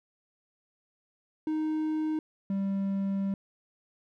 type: tone pair in turn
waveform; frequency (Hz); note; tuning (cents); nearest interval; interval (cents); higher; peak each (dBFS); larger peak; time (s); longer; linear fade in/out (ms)
triangle; 311.1 / 195.98; D#4 / G3; 0 / 0; minor sixth; 800; first; -25; neither; 1.47-2.19 / 2.5-3.34; second; 2
effects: none